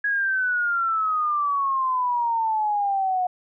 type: exponential sweep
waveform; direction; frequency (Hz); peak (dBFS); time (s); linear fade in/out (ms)
sine; down; 1670 to 723; -20; 0.04-3.27; 5
effects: none